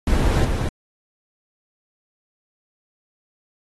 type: noise with echo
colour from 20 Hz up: brown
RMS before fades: -18 dBFS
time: 0.07-0.45 s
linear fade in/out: 2 ms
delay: 240 ms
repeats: 1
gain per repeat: -4 dB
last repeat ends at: 0.69 s
effects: AAC 32 kbps